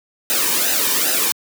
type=noise with flanger; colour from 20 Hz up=white; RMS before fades=-18 dBFS; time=0.3-1.32 s; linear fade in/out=0 ms; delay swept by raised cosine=0.89 to 1.51 ms; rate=2.5 Hz; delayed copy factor=-0.75; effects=high-pass 200 Hz 12 dB/octave